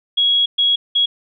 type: tone bursts at uneven times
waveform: sine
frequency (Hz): 3322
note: G#7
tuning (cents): 0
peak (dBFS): -12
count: 3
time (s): 0.17-0.46 / 0.58-0.76 / 0.95-1.06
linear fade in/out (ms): 10
effects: none